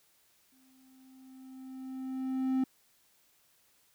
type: tone with exponential growth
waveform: triangle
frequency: 261.6 Hz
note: C4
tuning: in tune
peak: -23 dBFS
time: 0.52-2.64 s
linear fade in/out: 5 ms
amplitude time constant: 460 ms
effects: white hiss -68 dBFS RMS until 3.94 s